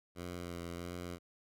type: tone with vibrato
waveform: 10% pulse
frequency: 87 Hz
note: F2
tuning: 6 cents flat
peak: -33 dBFS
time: 0.15-1.19 s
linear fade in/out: 50 ms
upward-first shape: sine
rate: 1.5 Hz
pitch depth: 26 cents each way
effects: none